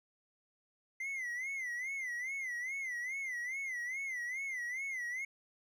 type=tone with vibrato; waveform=triangle; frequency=2048 Hz; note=C7; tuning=38 cents flat; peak=-35 dBFS; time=1-5.25 s; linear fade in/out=5 ms; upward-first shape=sine; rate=2.4 Hz; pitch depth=130 cents each way; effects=none